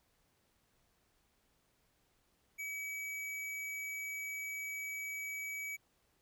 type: tone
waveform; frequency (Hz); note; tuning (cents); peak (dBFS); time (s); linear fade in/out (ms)
square; 2279; C#7; +47; -40; 2.58-5.77; 20
effects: pink hiss -75 dBFS RMS until 6.21 s